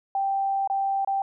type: tone with dropouts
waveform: sine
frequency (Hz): 784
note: G5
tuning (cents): 0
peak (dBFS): -22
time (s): 0.15-1.22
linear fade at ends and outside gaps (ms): 2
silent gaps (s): 0.675-0.699 / 1.048-1.074
effects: none